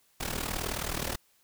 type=noise with amplitude modulation; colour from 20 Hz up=pink; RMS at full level=-30 dBFS; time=0.2-1.16 s; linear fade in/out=10 ms; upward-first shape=sine; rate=39.1 Hz; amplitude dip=80%; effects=white hiss -67 dBFS RMS until 1.43 s